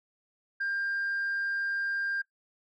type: tone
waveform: sine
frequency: 1597 Hz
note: G6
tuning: 32 cents sharp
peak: -27 dBFS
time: 0.6-2.22 s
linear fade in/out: 10 ms
effects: noise-tail reverb RT60 0.1 s tail -17 dB re dry + tanh soft clip ceiling -26 dBFS